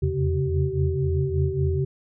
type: tone cluster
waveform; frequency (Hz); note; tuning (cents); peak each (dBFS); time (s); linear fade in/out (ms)
sine; 82.9 / 86.5 / 134.3 / 139.3 / 383.4; E2 / F2 / C3 / C#3 / G4; +10 / -16 / +46 / +9 / -38; -27; 0.02-1.85; 10
effects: none